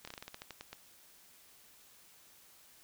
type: slowing click train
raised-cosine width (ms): 0.2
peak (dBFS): -27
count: 12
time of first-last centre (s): 0.05-0.73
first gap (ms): 25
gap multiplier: 1.17
effects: white hiss -61 dBFS RMS until 2.83 s